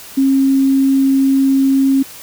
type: tone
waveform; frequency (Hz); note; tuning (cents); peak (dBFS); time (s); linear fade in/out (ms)
sine; 270.2; C#4; -44; -9; 0.17-2.03; 10
effects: white hiss -35 dBFS RMS until 2.22 s